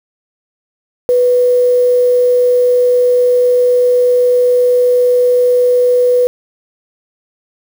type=tone with quantisation; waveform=sine; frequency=493.9 Hz; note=B4; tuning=in tune; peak=-7 dBFS; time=1.09-6.27 s; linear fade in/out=0 ms; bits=5; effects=none